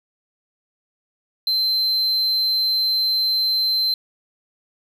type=tone; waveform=triangle; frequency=4100 Hz; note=C8; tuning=36 cents flat; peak=-16 dBFS; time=1.47-3.94 s; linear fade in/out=2 ms; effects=none